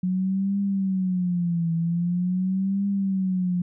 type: tone with vibrato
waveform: sine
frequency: 181.8 Hz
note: F#3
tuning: 30 cents flat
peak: -21 dBFS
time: 0.03-3.62 s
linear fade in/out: 5 ms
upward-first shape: triangle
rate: 0.44 Hz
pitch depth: 170 cents each way
effects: none